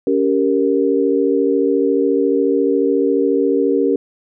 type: chord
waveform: sine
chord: G diminished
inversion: second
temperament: equal with one note detuned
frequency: 280.1 / 392 / 466.2 Hz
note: Db4 / G4 / Bb4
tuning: +18 / 0 / 0 cents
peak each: -17 dBFS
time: 0.07-3.96 s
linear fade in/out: 2 ms
effects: none